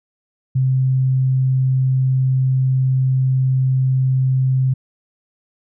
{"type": "tone", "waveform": "sine", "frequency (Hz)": 130.81, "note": "C3", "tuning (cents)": 0, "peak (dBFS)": -13, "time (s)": [0.55, 4.74], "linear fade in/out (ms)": 10, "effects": []}